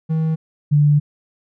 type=tone pair in turn; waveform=triangle / sine; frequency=159.4 / 147.09 Hz; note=D#3 / D3; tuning=+42 / +3 cents; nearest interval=minor second; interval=139 cents; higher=first; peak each=-14 / -10 dBFS; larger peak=second; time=0.09-0.36 / 0.71-1 s; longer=second; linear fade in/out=20 ms; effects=none